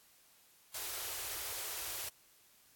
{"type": "band-stop noise", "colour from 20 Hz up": "white", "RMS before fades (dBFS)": -41, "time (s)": [0.74, 2.09], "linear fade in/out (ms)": 5, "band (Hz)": [120, 320], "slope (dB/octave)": 96, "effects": ["white hiss -65 dBFS RMS until 2.75 s", "AAC 64 kbps"]}